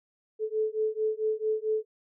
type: beating tone pair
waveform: sine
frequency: 432.1 / 436.6 Hz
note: A4 / A4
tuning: -31 / -13 cents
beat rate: 4.5 Hz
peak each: -29 dBFS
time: 0.39-1.85 s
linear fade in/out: 50 ms
effects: none